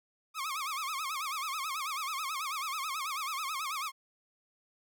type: tone with vibrato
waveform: sawtooth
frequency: 1174.7 Hz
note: D6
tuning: in tune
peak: -30 dBFS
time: 0.34-3.92 s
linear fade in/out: 50 ms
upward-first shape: sine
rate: 9.2 Hz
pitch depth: 180 cents each way
effects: none